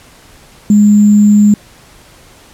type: tone with sample-and-hold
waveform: sine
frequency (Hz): 207.7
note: G#3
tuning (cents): 0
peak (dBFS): -3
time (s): 0.7-1.54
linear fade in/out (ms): 2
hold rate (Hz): 7350
effects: pink hiss -41 dBFS RMS until 2.53 s + low-pass 12000 Hz 12 dB/octave